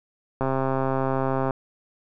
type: click train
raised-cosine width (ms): 1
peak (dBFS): -11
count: 147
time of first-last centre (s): 0.41-1.508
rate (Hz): 133
effects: none